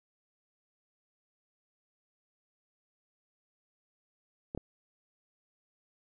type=clicks; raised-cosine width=2 ms; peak=-23 dBFS; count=2; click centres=4.549 / 4.576 s; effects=none

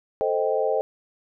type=chord; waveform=sine; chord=A half-diminished seventh; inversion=none; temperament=equal; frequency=440 / 523.3 / 622.3 / 784 Hz; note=A4 / C5 / Eb5 / G5; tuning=0 / 0 / 0 / 0 cents; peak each=-25 / -25 / -26 / -29 dBFS; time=0.21-0.81 s; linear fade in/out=0 ms; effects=none

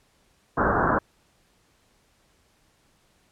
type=low-pass noise; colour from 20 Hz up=white; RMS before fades=-22 dBFS; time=0.57-0.99 s; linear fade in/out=10 ms; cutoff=1600 Hz; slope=96 dB/octave; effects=pink hiss -64 dBFS RMS until 3.31 s + low-pass 11000 Hz 12 dB/octave

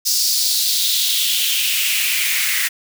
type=noise with high-pass filter sweep; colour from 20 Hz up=white; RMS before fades=-18 dBFS; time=0.05-2.69 s; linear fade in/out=20 ms; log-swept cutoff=5200 to 1900 Hz; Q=3.7; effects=none

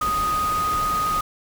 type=tone in noise; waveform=sine; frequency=1244.5 Hz; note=D#6; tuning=in tune; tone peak=-20 dBFS; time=0.01-1.21 s; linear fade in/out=5 ms; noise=pink; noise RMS=-31 dBFS; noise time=0.01-1.21 s; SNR=+8 dB; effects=none

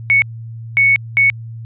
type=tone bursts at uneven times; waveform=sine; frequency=2217 Hz; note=C#7; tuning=in tune; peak=-8 dBFS; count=3; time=0.1-0.22 / 0.77-0.96 / 1.17-1.3 s; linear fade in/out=0 ms; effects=added 114 Hz sine -27 dBFS peak until 1.65 s + resampled to 8000 Hz

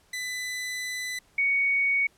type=tone pair in turn; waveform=sawtooth / sine; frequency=2000 / 2233 Hz; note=B6 / C#7; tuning=+21 / +12 cents; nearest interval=major second; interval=191 cents; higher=second; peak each=-27 / -21 dBFS; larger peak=second; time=0.13-1.19 / 1.38-2.07 s; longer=first; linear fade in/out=5 ms; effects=pink hiss -62 dBFS RMS until 2.17 s + low-pass 12000 Hz 12 dB/octave

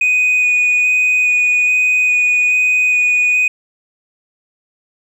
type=tone with vibrato; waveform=sine; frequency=2483 Hz; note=D#7; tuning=4 cents flat; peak=-8 dBFS; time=0.01-3.48 s; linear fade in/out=5 ms; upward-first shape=square; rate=1.2 Hz; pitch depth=8 cents each way; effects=tanh soft clip ceiling -9 dBFS + 8-bit

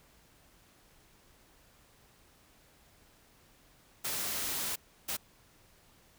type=noise bursts at uneven times; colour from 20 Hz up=white; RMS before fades=-35 dBFS; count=2; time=4.04-4.76 / 5.08-5.17 s; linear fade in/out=10 ms; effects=pink hiss -63 dBFS RMS until 6.18 s

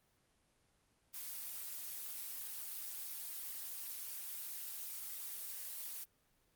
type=noise; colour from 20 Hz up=blue; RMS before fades=-45 dBFS; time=1.13-6.05 s; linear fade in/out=20 ms; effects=pink hiss -75 dBFS RMS until 6.55 s + Opus 24 kbps

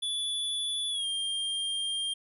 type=tone with pitch glide; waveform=square; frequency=3448 to 3199 Hz; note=A7 to G7; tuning=-36 to +34 cents; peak=-30 dBFS; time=0.02-2.14 s; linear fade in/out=10 ms; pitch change=-130 cents; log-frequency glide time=0.9-1.06 s; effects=resampled to 32000 Hz

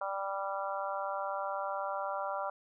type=harmonic tone; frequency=196 Hz; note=G3; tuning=in tune; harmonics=3 / 4 / 5 / 6 / 7; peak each=-38 / -39 / -40 / -41 / -41 dBFS; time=0.01-2.5 s; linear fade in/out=5 ms; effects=none

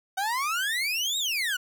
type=exponential two-way sweep; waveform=30% pulse; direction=up then down; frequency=743 to 3841 to 1421 Hz; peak=-23 dBFS; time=0.17-1.57 s; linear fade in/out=10 ms; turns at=1.18 s; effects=none

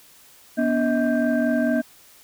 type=tone cluster; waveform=sine; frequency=242.3 / 286.8 / 637 / 1572 Hz; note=B3 / D4 / D#5 / G6; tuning=-33 / -41 / +41 / +4 cents; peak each=-20 / -24 / -23 / -29 dBFS; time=0.57-1.82 s; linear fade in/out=20 ms; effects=tanh soft clip ceiling -11 dBFS + white hiss -51 dBFS RMS until 2.23 s

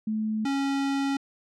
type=tone pair in turn; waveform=sine / square; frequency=216.8 / 275.8 Hz; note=A3 / C#4; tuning=-25 / -9 cents; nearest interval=major third; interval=416 cents; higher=second; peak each=-25 dBFS; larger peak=neither; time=0.07-0.45 / 0.45-1.17 s; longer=second; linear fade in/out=5 ms; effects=low-pass 6000 Hz 12 dB/octave

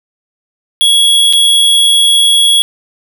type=tone with dropouts; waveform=square; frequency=3339 Hz; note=G#7; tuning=9 cents sharp; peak=-6 dBFS; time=0.81-2.62 s; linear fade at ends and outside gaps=0 ms; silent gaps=1.327-1.334 s; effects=none

